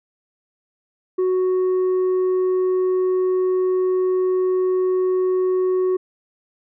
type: tone with tanh clipping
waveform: sine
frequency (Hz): 370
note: F#4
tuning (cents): 0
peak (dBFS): -17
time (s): 1.18-5.97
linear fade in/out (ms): 10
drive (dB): 3
effects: none